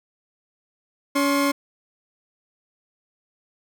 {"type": "tone pair together", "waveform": "30% pulse", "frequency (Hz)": [282.2, 1066.6], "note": ["C#4", "C6"], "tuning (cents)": [31, 33], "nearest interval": "octave + major seventh", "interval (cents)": 2302, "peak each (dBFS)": [-17, -22], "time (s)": [1.15, 1.52], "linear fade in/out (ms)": 10, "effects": []}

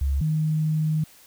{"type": "tone pair in turn", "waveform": "sine", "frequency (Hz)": [69.3, 155.57], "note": ["C#2", "D#3"], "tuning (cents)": [0, 0], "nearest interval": "octave + major second", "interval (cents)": 1400, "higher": "second", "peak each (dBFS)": -20, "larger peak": "neither", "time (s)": [[0.01, 0.21], [0.21, 1.04]], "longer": "second", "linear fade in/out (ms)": 5, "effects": ["white hiss -52 dBFS RMS until 1.26 s"]}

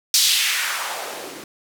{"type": "noise with band-pass filter sweep", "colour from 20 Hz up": "blue", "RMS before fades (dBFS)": -22, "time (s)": [0.14, 1.44], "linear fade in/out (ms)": 2, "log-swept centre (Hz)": [5000, 250], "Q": 1.8, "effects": []}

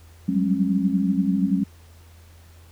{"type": "tone cluster", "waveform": "sine", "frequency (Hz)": [183.2, 191.9, 203.9, 271.9], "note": ["F#3", "G3", "G#3", "C#4"], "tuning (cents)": [-17, -37, -32, -33], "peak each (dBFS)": -24, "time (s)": [0.28, 1.64], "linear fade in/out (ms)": 10, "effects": ["added 83 Hz sine -46 dBFS peak until 2.71 s", "pink hiss -55 dBFS RMS until 2.71 s"]}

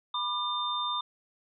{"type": "tone cluster", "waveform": "sine", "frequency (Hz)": [987, 1196, 3600], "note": ["B5", "D6", "A7"], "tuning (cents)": [-1, 31, 39], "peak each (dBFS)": [-34, -33, -32], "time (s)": [0.14, 1.01], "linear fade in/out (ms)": 5, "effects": []}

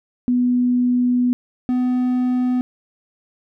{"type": "tone pair in turn", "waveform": ["sine", "triangle"], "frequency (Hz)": [246.9, 250.6], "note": ["B3", "B3"], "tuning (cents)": [0, 25], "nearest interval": "unison", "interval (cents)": 25, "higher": "second", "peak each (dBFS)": -14, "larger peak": "neither", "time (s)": [[0.28, 1.33], [1.69, 2.61]], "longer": "first", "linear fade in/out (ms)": 0, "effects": []}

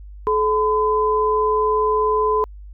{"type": "tone pair together", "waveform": "sine", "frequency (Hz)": [429.4, 1013.1], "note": ["A4", "B5"], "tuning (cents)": [-42, 44], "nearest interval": "octave + minor third", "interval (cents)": 1486, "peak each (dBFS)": -18, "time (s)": [0.27, 2.44], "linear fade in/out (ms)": 0, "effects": ["added 50 Hz sine -35 dBFS peak until 2.73 s"]}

